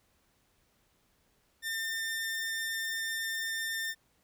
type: tone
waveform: sawtooth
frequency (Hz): 1802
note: A6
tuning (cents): +41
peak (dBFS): -29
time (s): 1.62-3.95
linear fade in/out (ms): 50
effects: pink hiss -71 dBFS RMS until 4.23 s